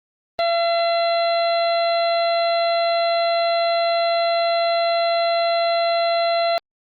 harmonic tone, 678 Hz, E5, 49 cents sharp, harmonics 1 / 2 / 3 / 4 / 5 / 6, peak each -17 / -29 / -31 / -35 / -36 / -28 dBFS, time 0.39-6.58 s, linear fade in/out 0 ms, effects Opus 24 kbps

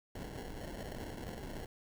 pink noise with sample-and-hold, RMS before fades -44 dBFS, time 0.15-1.66 s, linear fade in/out 5 ms, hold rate 1225 Hz, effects none

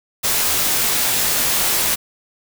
white noise with comb filter, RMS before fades -18 dBFS, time 0.23-1.96 s, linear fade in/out 20 ms, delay 20 ms, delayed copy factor -0.55, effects none

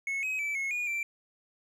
triangle tone with pitch steps, 2192 / 2537 / 2314 / 2177 / 2444 / 2348 Hz, C#7 / D#7 / D7 / C#7 / D#7 / D7, -20 / +33 / -26 / -32 / -32 / -1 cents, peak -28 dBFS, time 0.07-1.03 s, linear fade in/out 2 ms, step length 160 ms, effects none

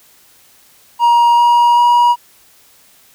triangle tone with pitch steps, 947 / 953.6 / 960.2 Hz, A#5 / A#5 / B5, +27 / +39 / -49 cents, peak -5 dBFS, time 0.99-2.16 s, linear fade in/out 50 ms, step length 390 ms, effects white hiss -48 dBFS RMS until 3.14 s

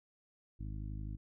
harmonic tone, 51.91 Hz, G#1, in tune, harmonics 1 / 2 / 3 / 4 / 5 / 6, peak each -41 / -44 / -50 / -53 / -55 / -56 dBFS, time 0.59-1.17 s, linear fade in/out 20 ms, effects none

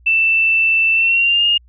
sine tone with pitch glide, 2662 to 2837 Hz, E7 to F7, +16 to +27 cents, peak -11 dBFS, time 0.06-1.58 s, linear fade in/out 10 ms, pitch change +111 cents, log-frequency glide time 0.94-1.46 s, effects added 60 Hz sine -45 dBFS peak until 1.68 s

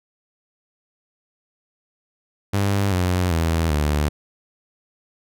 sawtooth tone with pitch steps, 99.8 / 90.47 / 82 / 74.33 Hz, G2 / F#2 / E2 / D2, +32 / -38 / -9 / +21 cents, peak -14 dBFS, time 2.53-4.09 s, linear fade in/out 10 ms, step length 390 ms, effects none

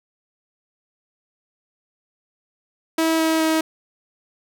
sawtooth tone with pitch steps, 323.8 / 321.2 / 318.6 Hz, E4 / E4 / D#4, -31 / -45 / +41 cents, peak -13 dBFS, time 2.98-3.61 s, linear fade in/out 5 ms, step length 210 ms, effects none

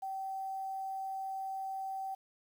sine tone with quantisation, 771 Hz, G5, 29 cents flat, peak -36 dBFS, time 0.02-2.15 s, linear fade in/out 10 ms, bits 10, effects none

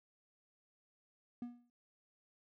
triangle tone with exponential decay, 241.4 Hz, B3, 39 cents flat, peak -36 dBFS, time 1.42-1.7 s, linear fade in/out 2 ms, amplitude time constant 60 ms, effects none

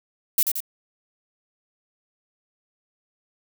violet noise with echo, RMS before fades -18 dBFS, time 0.38-0.43 s, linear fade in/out 2 ms, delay 87 ms, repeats 2, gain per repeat -5 dB, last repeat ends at 0.604 s, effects none

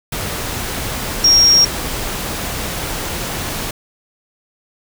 sine tone in noise, 5588 Hz, F8, in tune, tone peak -7 dBFS, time 1.24-1.65 s, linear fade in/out 5 ms, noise pink, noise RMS -23 dBFS, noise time 0.12-3.71 s, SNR +13 dB, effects none

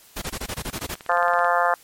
pink noise bursts, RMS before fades -29 dBFS, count 10, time 0.16-0.949 s, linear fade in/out 10 ms, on 60 ms, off 21 ms
click train, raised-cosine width 0.3 ms, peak -22 dBFS, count 13, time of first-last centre 0.79-1.446 s, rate 18.3 Hz
harmonic tone, 174.4 Hz, F3, 2 cents flat, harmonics 3 / 4 / 5 / 6 / 7 / 8 / 9 / 10, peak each -26 / -22 / -25 / -25 / -25 / -27 / -30 / -28 dBFS, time 1.09-1.74 s, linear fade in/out 2 ms
effects white hiss -51 dBFS RMS until 1.83 s + MP3 64 kbps

